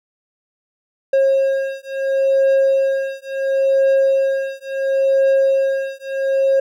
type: beating tone pair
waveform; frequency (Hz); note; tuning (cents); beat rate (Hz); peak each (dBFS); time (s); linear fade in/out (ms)
triangle; 540 / 540.72; C#5 / C#5; -45 / -43; 0.72; -15; 1.13-6.6; 5
effects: none